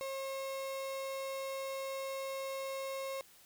35% pulse tone, 539 Hz, C#5, 49 cents flat, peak -36 dBFS, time 0.01-3.21 s, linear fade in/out 0 ms, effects white hiss -61 dBFS RMS until 3.45 s

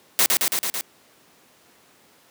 white noise with echo, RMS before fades -17 dBFS, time 0.19-0.26 s, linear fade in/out 0 ms, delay 110 ms, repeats 5, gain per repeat -2 dB, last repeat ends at 0.81 s, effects pink hiss -55 dBFS RMS until 2.3 s + high-pass 200 Hz 12 dB/octave

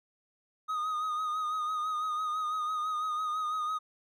triangle tone with vibrato, 1244.5 Hz, D#6, in tune, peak -28 dBFS, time 0.68-3.79 s, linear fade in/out 20 ms, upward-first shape sine, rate 6 Hz, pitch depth 39 cents each way, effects none

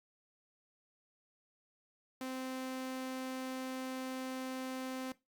sawtooth tone, 259.7 Hz, C4, 13 cents flat, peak -35 dBFS, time 2.21-5.12 s, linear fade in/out 2 ms, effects noise-tail reverb RT60 0.2 s tail -17 dB re dry + Opus 48 kbps

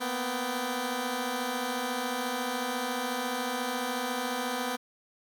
10% pulse tone cluster, 236.2 / 250.3 / 781 Hz, A#3 / B3 / G5, +23 / +23 / -7 cents, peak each -29 / -23 / -31 dBFS, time 0-4.77 s, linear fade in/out 20 ms, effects none

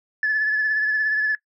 sine tone with vibrato, 1725 Hz, A6, 35 cents flat, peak -17 dBFS, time 0.23-1.35 s, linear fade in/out 2 ms, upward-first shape triangle, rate 17 Hz, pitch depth 35 cents each way, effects noise-tail reverb RT60 0.1 s tail -21 dB re dry + tanh soft clip ceiling -14 dBFS

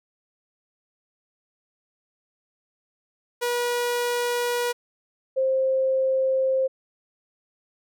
sawtooth / sine tone pair in turn, 483.3 / 527.4 Hz, B4 / C5, -38 / +14 cents, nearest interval major second, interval 152 cents, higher second, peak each -19 dBFS, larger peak neither, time 3.41-4.73 / 5.36-6.68 s, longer neither, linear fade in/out 20 ms, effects none

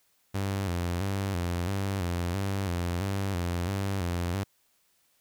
sawtooth tone with vibrato, 92.5 Hz, F#2, in tune, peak -24 dBFS, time 0.34-4.44 s, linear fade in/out 10 ms, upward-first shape square, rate 1.5 Hz, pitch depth 100 cents each way, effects white hiss -69 dBFS RMS until 5.2 s

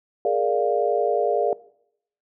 sine chord, Bb dominant seventh, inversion third, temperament equal, 415.3 / 466.2 / 587.3 / 698.5 Hz, Ab4 / Bb4 / D5 / F5, 0 / 0 / 0 / 0 cents, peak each -24 dBFS, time 0.25-1.53 s, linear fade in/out 2 ms, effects noise-tail reverb RT60 0.7 s tail -20 dB re dry

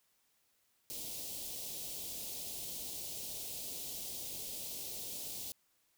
white band-stop noise, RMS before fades -43 dBFS, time 0.9-5.52 s, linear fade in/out 0 ms, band 700 to 3000 Hz, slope 24 dB/octave, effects white hiss -75 dBFS RMS until 5.97 s

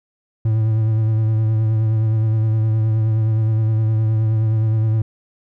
triangle tone with vibrato, 110 Hz, A2, in tune, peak -12 dBFS, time 0.45-5.02 s, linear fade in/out 5 ms, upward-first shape triangle, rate 9.6 Hz, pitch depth 35 cents each way, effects none

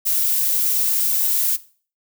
violet noise, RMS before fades -19 dBFS, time 0.05-1.57 s, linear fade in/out 20 ms, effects noise-tail reverb RT60 0.4 s tail -17 dB re dry

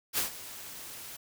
white noise with ADSR envelope, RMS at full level -28 dBFS, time 0.13-1.17 s, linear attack 49 ms, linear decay 120 ms, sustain -16 dB, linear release 12 ms, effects none

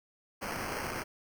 white noise with sample-and-hold, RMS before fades -37 dBFS, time 0.41-1.04 s, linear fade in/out 20 ms, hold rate 3675 Hz, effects none

